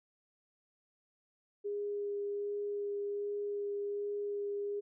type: tone with vibrato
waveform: sine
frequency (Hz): 408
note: G#4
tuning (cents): -31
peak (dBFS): -34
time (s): 1.64-4.81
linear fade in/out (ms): 20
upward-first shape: sine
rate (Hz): 1.3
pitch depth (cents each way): 9
effects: none